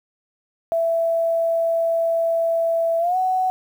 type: tone with pitch glide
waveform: sine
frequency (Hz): 664 to 745.3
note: E5 to F#5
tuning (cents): +12 to +12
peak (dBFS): -17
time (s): 0.72-3.5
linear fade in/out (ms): 0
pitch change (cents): +200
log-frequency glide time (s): 2.99-3.17
effects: 8-bit